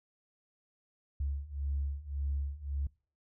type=beating tone pair; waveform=sine; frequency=69.3 / 71.1 Hz; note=C#2 / C#2; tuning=0 / +45 cents; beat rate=1.8 Hz; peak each=-36 / -34 dBFS; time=1.2-2.87 s; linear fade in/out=5 ms; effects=noise-tail reverb RT60 0.4 s tail -25 dB re dry + tanh soft clip ceiling -25 dBFS